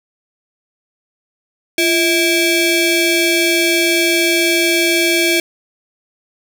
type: ring-modulated tone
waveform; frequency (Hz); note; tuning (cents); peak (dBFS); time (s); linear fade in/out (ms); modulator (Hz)
sawtooth; 987.8; B5; 0; -5; 1.78-5.4; 2; 1330
effects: none